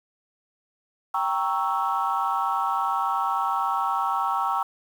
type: chord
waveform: sine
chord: G diminished seventh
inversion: none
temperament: equal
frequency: 784 / 932.3 / 1108.7 / 1318.5 Hz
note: G5 / Bb5 / Db6 / Fb6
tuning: 0 / 0 / 0 / 0 cents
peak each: -27 dBFS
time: 1.14-4.63 s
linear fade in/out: 5 ms
effects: tanh soft clip ceiling -14 dBFS + 8-bit